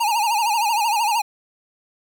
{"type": "tone with vibrato", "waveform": "square", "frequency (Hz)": 880, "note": "A5", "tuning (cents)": 0, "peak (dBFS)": -18, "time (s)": [0, 1.22], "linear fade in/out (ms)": 10, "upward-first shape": "sine", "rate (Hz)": 13, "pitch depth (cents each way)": 130, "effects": ["8-bit"]}